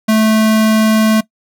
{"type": "tone", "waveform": "square", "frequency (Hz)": 218.4, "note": "A3", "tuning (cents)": -13, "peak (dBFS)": -9, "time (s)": [0.08, 1.21], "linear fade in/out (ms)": 10, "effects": ["noise-tail reverb RT60 0.1 s tail -19 dB re dry"]}